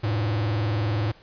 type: tone with vibrato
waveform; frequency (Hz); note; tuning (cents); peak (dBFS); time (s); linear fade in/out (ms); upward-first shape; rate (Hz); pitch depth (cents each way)
square; 107.5; A2; -40; -23; 0.03-1.12; 10; triangle; 20; 230
effects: pink hiss -53 dBFS RMS until 1.22 s + resampled to 11025 Hz